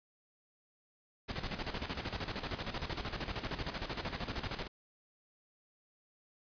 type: noise with tremolo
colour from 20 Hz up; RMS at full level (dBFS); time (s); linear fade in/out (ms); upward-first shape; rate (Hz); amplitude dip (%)
pink; -37; 1.28-4.68; 20; square; 13; 65
effects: resampled to 11025 Hz